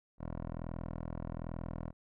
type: tone with low-pass filter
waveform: 10% pulse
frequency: 41.2 Hz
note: E1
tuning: in tune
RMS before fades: -41 dBFS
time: 0.18-1.93 s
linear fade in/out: 50 ms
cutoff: 1000 Hz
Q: 1
effects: none